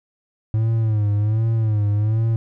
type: tone with vibrato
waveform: triangle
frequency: 108.1 Hz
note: A2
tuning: 30 cents flat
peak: -14 dBFS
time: 0.54-2.36 s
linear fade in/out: 0 ms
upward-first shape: sine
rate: 1.3 Hz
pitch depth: 88 cents each way
effects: none